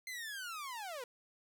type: linear sweep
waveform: sawtooth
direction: down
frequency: 2092 to 466.2 Hz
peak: -38 dBFS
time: 0.07-1.04 s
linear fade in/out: 2 ms
effects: none